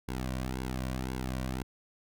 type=tone with flanger; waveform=sawtooth; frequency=64.1 Hz; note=C2; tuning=35 cents flat; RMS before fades=-35 dBFS; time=0.08-1.63 s; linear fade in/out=5 ms; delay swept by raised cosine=1.6 to 2.38 ms; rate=1.9 Hz; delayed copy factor=-0.75; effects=none